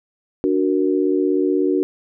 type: chord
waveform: sine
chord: D augmented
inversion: none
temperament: equal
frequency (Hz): 293.7 / 370 / 466.2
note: D4 / F#4 / A#4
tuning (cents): 0 / 0 / 0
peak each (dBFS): -19 / -18 / -24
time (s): 0.44-1.83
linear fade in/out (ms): 0
effects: none

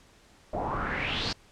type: noise with low-pass filter sweep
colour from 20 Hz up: pink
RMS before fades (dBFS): -31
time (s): 0.53-1.33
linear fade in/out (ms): 5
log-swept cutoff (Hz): 640 to 5000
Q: 4.7
effects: pink hiss -58 dBFS RMS until 1.51 s + low-pass 8000 Hz 12 dB/octave

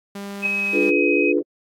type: tone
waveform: sawtooth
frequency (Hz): 200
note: G3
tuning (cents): +35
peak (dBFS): -26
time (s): 0.15-0.9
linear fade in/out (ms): 5
type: tone with pitch glide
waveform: sine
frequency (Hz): 2549 to 2527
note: D#7 to D#7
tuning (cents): +41 to +26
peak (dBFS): -20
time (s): 0.42-1.33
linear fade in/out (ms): 20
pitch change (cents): -15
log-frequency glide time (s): 0.58-1.09
type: chord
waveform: sine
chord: D diminished seventh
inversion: none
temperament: equal with one note detuned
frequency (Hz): 293.7 / 349.2 / 424.8 / 493.9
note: D4 / F4 / Ab4 / Cb5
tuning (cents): 0 / 0 / +39 / 0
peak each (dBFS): -21 / -21 / -22 / -24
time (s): 0.72-1.43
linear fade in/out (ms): 50
effects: AAC 48 kbps

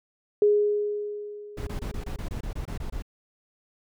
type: tone with exponential decay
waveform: sine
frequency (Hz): 415.3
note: G#4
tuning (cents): 0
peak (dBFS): -15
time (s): 0.42-2.22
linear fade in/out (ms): 2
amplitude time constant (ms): 390
type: noise bursts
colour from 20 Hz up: brown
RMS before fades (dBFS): -32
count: 12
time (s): 1.57-3.023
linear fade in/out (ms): 5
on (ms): 100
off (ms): 23
effects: none

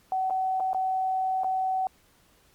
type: tone with dropouts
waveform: sine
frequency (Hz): 755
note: F#5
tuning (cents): +35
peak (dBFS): -24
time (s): 0.12-1.87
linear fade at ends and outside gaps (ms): 1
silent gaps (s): 0.299-0.306 / 0.599-0.604 / 0.732-0.746 / 1.435-1.444
effects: pink hiss -62 dBFS RMS until 2.54 s + Opus 48 kbps

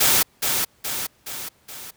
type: noise with echo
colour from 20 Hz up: white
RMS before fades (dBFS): -17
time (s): 0-0.23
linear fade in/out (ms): 10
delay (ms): 420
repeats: 4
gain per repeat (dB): -5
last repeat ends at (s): 1.91
effects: pink hiss -59 dBFS RMS until 1.96 s + high-pass 60 Hz 12 dB/octave

